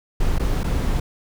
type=noise with dropouts; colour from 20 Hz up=brown; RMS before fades=-20 dBFS; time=0.2-1 s; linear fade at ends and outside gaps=5 ms; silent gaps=0.385-0.395 / 0.634-0.641 s; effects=none